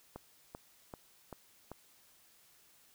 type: click train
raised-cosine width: 1 ms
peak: -30 dBFS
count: 5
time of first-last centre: 0.16-1.716 s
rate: 2.57 Hz
effects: white hiss -65 dBFS RMS until 2.94 s